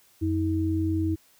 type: tone pair together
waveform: sine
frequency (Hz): 89.8 / 320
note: F2 / D#4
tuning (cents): +49 / +49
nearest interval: octave + minor seventh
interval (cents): 2200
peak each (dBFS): -26 / -25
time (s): 0.21-1.16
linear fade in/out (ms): 20
effects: white hiss -60 dBFS RMS until 1.39 s